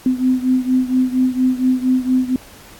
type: beating tone pair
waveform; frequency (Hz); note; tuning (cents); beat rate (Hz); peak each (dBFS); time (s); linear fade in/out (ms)
sine; 254.7 / 259; C4 / C4; -46 / -17; 4.3; -15 / -18; 0.06-2.36; 2
effects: pink hiss -42 dBFS RMS until 2.79 s + AAC 64 kbps